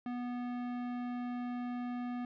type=tone with tanh clipping; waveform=sine; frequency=244.9 Hz; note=B3; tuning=14 cents flat; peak=-38 dBFS; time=0.06-2.25 s; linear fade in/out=2 ms; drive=17 dB; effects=none